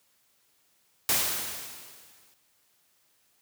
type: noise with exponential decay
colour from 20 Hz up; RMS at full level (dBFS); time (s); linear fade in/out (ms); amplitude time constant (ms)
white; -23; 1.09-2.34; 1; 270
effects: white hiss -68 dBFS RMS until 3.41 s + high-pass 60 Hz 12 dB/octave